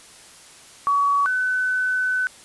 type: tone pair in turn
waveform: sine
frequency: 1131 / 1507.7 Hz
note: C#6 / F#6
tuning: +34 / +32 cents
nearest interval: perfect fourth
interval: 498 cents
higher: second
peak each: -16 / -19 dBFS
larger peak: first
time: 0.87-1.26 / 1.26-2.27 s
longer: second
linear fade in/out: 0 ms
effects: white hiss -46 dBFS RMS until 2.44 s + resampled to 24000 Hz